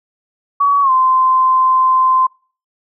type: tone with pitch glide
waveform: sine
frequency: 1131 to 1037.1 Hz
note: C#6 to C6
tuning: +34 to -16 cents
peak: -9 dBFS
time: 0.6-2.27 s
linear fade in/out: 10 ms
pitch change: -150 cents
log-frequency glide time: 0.82-0.91 s
effects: noise-tail reverb RT60 0.4 s tail -25 dB re dry